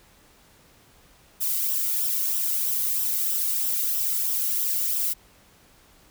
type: noise with flanger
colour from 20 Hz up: violet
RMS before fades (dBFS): -25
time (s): 1.4-5.14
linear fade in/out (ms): 20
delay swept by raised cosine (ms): 0.44 to 1.22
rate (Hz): 3.1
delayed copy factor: -0.5
effects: pink hiss -56 dBFS RMS until 6.1 s